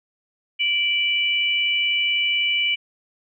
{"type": "tone pair together", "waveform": "sine", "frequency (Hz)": [2332, 2960], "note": ["D7", "F#7"], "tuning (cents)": [-13, 0], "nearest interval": "major third", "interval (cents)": 413, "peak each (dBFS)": -21, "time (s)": [0.59, 2.76], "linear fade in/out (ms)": 20, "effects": []}